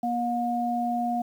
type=tone pair together; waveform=sine; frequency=239.3 / 717.1 Hz; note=A#3 / F5; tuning=+46 / +46 cents; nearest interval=octave + perfect fifth; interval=1900 cents; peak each=-28 / -26 dBFS; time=0.03-1.22 s; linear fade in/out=5 ms; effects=9-bit